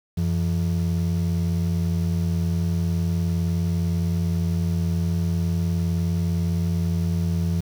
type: ring-modulated tone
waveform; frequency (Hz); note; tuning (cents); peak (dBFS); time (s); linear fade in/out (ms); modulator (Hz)
triangle; 130; C3; -11; -15; 0.17-7.61; 10; 39.8
effects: 7-bit